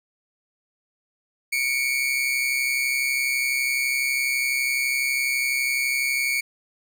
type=tone pair together; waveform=40% pulse; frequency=2217 / 2349 Hz; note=C#7 / D7; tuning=0 / 0 cents; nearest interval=minor second; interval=100 cents; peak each=-22 / -26 dBFS; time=1.52-6.41 s; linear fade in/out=10 ms; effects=none